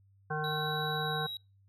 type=harmonic tone; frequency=153.2 Hz; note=D#3; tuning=27 cents flat; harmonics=1 / 3 / 5 / 7 / 9 / 10; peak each=-36 / -38 / -37 / -40 / -46 / -38 dBFS; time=0.3-1.27 s; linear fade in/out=10 ms
type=tone with pitch glide; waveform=triangle; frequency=3900 to 3853 Hz; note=B7 to B7; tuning=-23 to -44 cents; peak=-36 dBFS; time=0.44-1.37 s; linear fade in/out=2 ms; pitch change=-21 cents; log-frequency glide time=0.96-1.21 s
effects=noise-tail reverb RT60 0.3 s tail -26 dB re dry + added 98 Hz sine -61 dBFS peak until 1.68 s